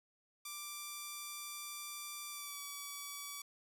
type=tone with pitch glide; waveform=5% pulse; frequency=1176 to 1143.8 Hz; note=D6 to D6; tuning=+2 to -46 cents; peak=-32 dBFS; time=0.45-3.42 s; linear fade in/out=5 ms; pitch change=-48 cents; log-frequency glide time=2.3-2.6 s; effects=none